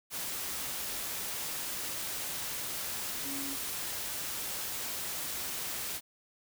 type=tone in noise; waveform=sine; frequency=277.3 Hz; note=C#4; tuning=1 cent sharp; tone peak=-40 dBFS; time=3.23-3.57 s; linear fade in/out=50 ms; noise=white; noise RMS=-37 dBFS; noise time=0.1-6.01 s; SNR=-6 dB; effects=none